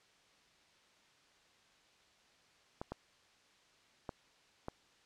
clicks, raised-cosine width 1 ms, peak -26 dBFS, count 4, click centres 2.815 / 2.92 / 4.092 / 4.684 s, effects white hiss -67 dBFS RMS until 5.05 s + low-pass 5000 Hz 12 dB/octave

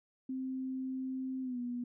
sine tone with pitch glide, 261.1 to 243.6 Hz, C4 to B3, -3 to -24 cents, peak -35 dBFS, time 0.29-1.84 s, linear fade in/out 5 ms, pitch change -121 cents, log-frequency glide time 1.42-1.59 s, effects none

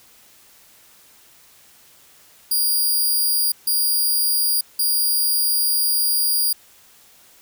5% pulse tone bursts at uneven times, 4818 Hz, D8, 43 cents sharp, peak -10 dBFS, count 3, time 2.51-3.52 / 3.67-4.61 / 4.79-6.53 s, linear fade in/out 5 ms, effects white hiss -51 dBFS RMS until 7.41 s

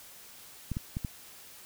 clicks, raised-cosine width 5 ms, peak -20 dBFS, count 4, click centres 0.717 / 0.769 / 0.969 / 1.048 s, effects white hiss -51 dBFS RMS until 1.65 s

